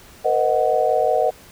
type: chord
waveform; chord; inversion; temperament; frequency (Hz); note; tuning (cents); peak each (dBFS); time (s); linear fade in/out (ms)
sine; C half-diminished seventh; third; equal with one note detuned; 466.2 / 511.9 / 622.3 / 740; Bb4 / C5 / Eb5 / Gb5; 0 / -38 / 0 / 0; -22 / -22 / -20 / -20; 0.24-1.31; 20
effects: pink hiss -46 dBFS RMS until 1.51 s